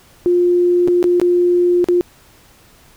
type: tone with dropouts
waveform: sine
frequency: 353.2 Hz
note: F4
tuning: 20 cents sharp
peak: -10 dBFS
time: 0.26-2.01 s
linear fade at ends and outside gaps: 0 ms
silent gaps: 0.876-0.883 / 1.028-1.041 / 1.199-1.215 / 1.843-1.886 s
effects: pink hiss -48 dBFS RMS until 2.96 s